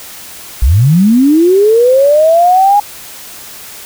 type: linear sweep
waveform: sine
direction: up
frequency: 50 to 830.6 Hz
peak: -4 dBFS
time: 0.62-2.8 s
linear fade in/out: 5 ms
effects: white hiss -30 dBFS RMS until 3.85 s